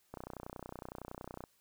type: click train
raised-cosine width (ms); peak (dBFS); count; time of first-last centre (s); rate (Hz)
1; -29; 41; 0.14-1.439; 30.8
effects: white hiss -72 dBFS RMS until 1.6 s